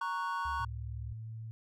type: chord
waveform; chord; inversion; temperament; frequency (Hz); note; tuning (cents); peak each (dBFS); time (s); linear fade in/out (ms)
triangle; F# major; first; equal; 932.3 / 1108.7 / 1480; A#5 / C#6 / F#6; 0 / 0 / 0; -35 / -34 / -38; 0.01-0.65; 5
type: tone with vibrato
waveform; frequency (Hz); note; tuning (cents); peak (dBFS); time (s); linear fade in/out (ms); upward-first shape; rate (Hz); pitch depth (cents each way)
sine; 70.9; C#2; +40; -40; 0.45-1.13; 5; square; 6.1; 9
type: tone with pitch glide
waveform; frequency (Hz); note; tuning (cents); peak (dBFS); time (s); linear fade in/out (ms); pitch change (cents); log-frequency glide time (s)
sine; 110.5 to 111.72; A2 to A2; +8 to +27; -40; 0.6-1.51; 0; +19; 1.1-1.32
effects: none